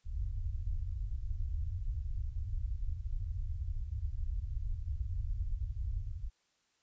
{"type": "low-pass noise", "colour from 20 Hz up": "pink", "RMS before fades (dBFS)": -36, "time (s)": [0.04, 6.3], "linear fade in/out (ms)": 50, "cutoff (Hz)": 100, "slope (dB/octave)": 48, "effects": ["white hiss -75 dBFS RMS until 6.82 s", "resampled to 16000 Hz"]}